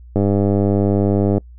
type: click train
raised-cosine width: 2 ms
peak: -4 dBFS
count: 123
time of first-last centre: 0.16-1.38 s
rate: 100 Hz
effects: noise-tail reverb RT60 0.1 s tail -26 dB re dry + added 60 Hz sine -37 dBFS peak until 1.58 s